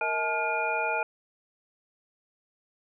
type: tone cluster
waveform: sine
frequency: 465.4 / 638 / 862 / 1416 / 2429 Hz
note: A#4 / D#5 / A5 / F6 / D#7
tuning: -3 / +43 / -36 / +23 / -42 cents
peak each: -35 / -33 / -30 / -32 / -31 dBFS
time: 0.01-1.03 s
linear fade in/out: 2 ms
effects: none